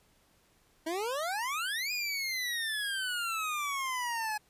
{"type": "exponential two-way sweep", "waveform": "25% pulse", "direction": "up then down", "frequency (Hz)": [311.2, 2489, 838], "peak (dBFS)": -28, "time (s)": [0.86, 4.38], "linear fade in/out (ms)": 10, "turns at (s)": 1.92, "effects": ["pink hiss -67 dBFS RMS until 4.49 s", "resampled to 32000 Hz"]}